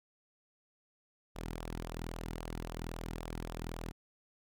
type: tone with flanger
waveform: sawtooth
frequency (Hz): 41.2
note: E1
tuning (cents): 0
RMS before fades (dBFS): -42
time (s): 1.35-3.92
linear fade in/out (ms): 20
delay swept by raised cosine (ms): 0.44 to 1.84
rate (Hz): 3.7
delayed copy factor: -0.5
effects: none